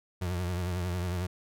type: tone with vibrato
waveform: 35% pulse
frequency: 89.3 Hz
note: F2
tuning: 39 cents sharp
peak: -28 dBFS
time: 0.21-1.27 s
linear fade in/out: 10 ms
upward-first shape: triangle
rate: 11 Hz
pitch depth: 76 cents each way
effects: none